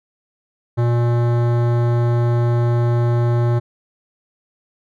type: tone with hard clipping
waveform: sine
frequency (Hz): 119.2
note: A#2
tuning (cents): +39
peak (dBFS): -16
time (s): 0.77-3.6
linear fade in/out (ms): 20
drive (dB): 17
effects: none